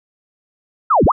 sine linear two-way sweep, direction down then up, 1396.9 to 30.69 to 1337 Hz, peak -9 dBFS, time 0.9-1.12 s, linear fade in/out 10 ms, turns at 1.05 s, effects none

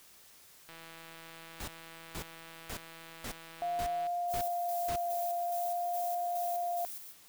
click train, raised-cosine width 0.3 ms, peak -34 dBFS, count 555, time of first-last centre 0.69-4.068 s, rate 164 Hz
pink noise bursts, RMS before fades -40 dBFS, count 7, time 1.6-4.959 s, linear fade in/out 2 ms, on 77 ms, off 470 ms
sine tone with vibrato, 698.5 Hz, F5, in tune, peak -31 dBFS, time 3.62-6.85 s, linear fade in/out 0 ms, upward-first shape sine, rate 0.5 Hz, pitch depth 9 cents each way
violet noise with tremolo, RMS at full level -43 dBFS, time 4.27-7.15 s, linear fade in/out 50 ms, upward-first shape square, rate 2.4 Hz, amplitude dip 50%
effects white hiss -58 dBFS RMS until 7.28 s

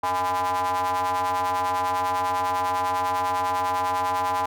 square ring-modulated tone, 92.1 Hz, F#2, 7 cents flat, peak -20 dBFS, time 0.03-4.46 s, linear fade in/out 5 ms, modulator 916 Hz, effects none

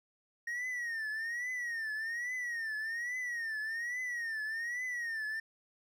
triangle tone with vibrato, 1863 Hz, A#6, 2 cents flat, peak -33 dBFS, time 0.47-5.4 s, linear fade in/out 5 ms, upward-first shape triangle, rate 1.2 Hz, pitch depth 150 cents each way, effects none

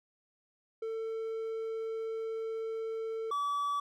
triangle tone pair in turn, 447.3 / 1147.5 Hz, A4 / D6, +28 / -40 cents, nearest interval octave + major third, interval 1632 cents, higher second, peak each -32 / -28 dBFS, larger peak second, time 0.82-3.31 / 3.31-3.8 s, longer first, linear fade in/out 5 ms, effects none

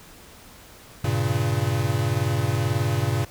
square chord, G diminished, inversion none, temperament equal, 98 / 116.54 / 138.59 Hz, G2 / Bb2 / Db3, 0 / 0 / 0 cents, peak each -27 / -25 / -27 dBFS, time 1.04-3.25 s, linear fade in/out 5 ms, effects pink hiss -47 dBFS RMS until 3.3 s

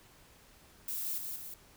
violet noise with echo, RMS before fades -37 dBFS, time 0.88-1.18 s, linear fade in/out 2 ms, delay 180 ms, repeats 2, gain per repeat -4 dB, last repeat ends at 1.54 s, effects pink hiss -60 dBFS RMS until 1.76 s

